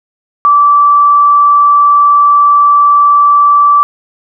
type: tone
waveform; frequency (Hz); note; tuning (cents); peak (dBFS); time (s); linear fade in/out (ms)
sine; 1161; D6; -20; -3; 0.45-3.83; 0
effects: none